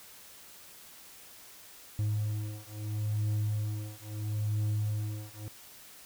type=beating tone pair; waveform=triangle; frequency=105.6 / 106.35 Hz; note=G#2 / G#2; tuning=+29 / +42 cents; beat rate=0.75 Hz; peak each=-31 dBFS; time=1.99-5.48 s; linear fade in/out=0 ms; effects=white hiss -52 dBFS RMS until 6.05 s